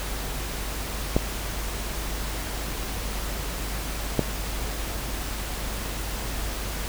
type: clicks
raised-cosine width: 2 ms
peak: -6 dBFS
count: 2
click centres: 1.165 / 4.193 s
effects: added 50 Hz sine -31 dBFS peak until 6.88 s + pink hiss -33 dBFS RMS until 6.88 s